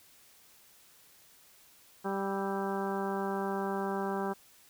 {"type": "harmonic tone with a mistuned harmonic", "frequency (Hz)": 196, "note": "G3", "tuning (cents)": 0, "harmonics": [1, 2, 3, 4, 5, 6, 7, 8], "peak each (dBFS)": [-36, -35, -42, -38, -40, -45, -45, -45], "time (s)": [2.04, 4.34], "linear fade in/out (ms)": 20, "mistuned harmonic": 7, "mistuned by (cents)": -56, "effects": ["white hiss -60 dBFS RMS until 4.69 s"]}